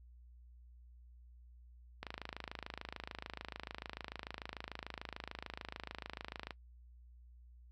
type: click train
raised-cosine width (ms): 0.3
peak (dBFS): -26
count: 121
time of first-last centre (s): 2.03-6.508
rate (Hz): 26.8
effects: noise-tail reverb RT60 0.1 s tail -21 dB re dry + added 60 Hz sine -56 dBFS peak until 7.71 s